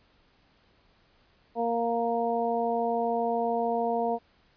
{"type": "harmonic tone", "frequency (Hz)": 233.1, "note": "A#3", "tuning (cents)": 0, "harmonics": [1, 2, 3, 4], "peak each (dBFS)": [-33, -29, -28, -34], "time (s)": [1.55, 4.19], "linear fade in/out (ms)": 50, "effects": ["pink hiss -64 dBFS RMS until 4.56 s", "resampled to 11025 Hz"]}